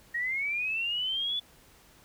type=linear sweep; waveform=sine; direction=up; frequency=1864.7 to 3470 Hz; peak=-28 dBFS; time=0.14-1.4 s; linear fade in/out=10 ms; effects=pink hiss -58 dBFS RMS until 2.04 s